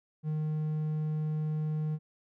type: tone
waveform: triangle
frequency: 154.1 Hz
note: D#3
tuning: 16 cents flat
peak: -27 dBFS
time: 0.23-1.99 s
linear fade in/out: 50 ms
effects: none